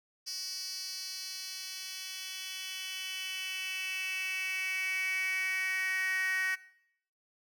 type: tone with high-pass filter sweep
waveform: 10% pulse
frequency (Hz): 375.9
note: F#4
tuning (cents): +27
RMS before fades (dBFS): -36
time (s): 0.26-6.56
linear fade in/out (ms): 20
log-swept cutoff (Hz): 4800 to 1800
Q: 5.4
effects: noise-tail reverb RT60 0.7 s tail -20 dB re dry